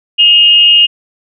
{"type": "tone with frequency modulation", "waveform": "sine", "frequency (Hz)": 2847, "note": "F7", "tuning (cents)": 33, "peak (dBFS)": -3, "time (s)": [0.18, 0.87], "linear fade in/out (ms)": 20, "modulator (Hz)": 297, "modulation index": 0.3, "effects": []}